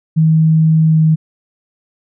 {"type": "tone with pitch glide", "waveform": "sine", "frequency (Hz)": [159.1, 158], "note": ["D#3", "D#3"], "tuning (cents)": [39, 27], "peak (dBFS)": -7, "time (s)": [0.16, 1.16], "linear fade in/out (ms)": 20, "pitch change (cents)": -12, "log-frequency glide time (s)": [0.86, 0.99], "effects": []}